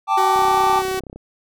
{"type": "chord", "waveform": "triangle", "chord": "G suspended second", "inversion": "none", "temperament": "equal", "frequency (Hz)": [784, 880, 1174.7], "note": ["G5", "A5", "D6"], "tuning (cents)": [0, 0, 0], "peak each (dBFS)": -17, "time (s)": [0.07, 0.83], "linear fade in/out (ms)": 50}
{"type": "tone", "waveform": "sawtooth", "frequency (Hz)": 377.1, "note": "F#4", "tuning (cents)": 33, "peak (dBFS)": -17, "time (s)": [0.17, 1], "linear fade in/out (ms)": 10}
{"type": "click train", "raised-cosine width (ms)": 2, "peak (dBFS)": -22, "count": 27, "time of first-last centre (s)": [0.36, 1.16], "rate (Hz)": 32.5}
{"effects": []}